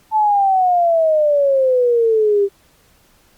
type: exponential sweep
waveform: sine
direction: down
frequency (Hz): 880 to 393.4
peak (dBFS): -11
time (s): 0.11-2.49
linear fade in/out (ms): 50
effects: pink hiss -54 dBFS RMS until 3.37 s + Opus 48 kbps